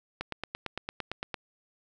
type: click train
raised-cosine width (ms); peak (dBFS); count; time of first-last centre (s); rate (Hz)
0.3; -17; 11; 0.21-1.343; 8.83
effects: none